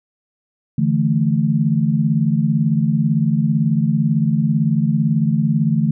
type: chord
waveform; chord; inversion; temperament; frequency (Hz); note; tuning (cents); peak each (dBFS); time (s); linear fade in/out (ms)
sine; D suspended second; none; equal; 146.83 / 164.81 / 220; D3 / E3 / A3; 0 / 0 / 0; -18; 0.78-5.91; 5
effects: none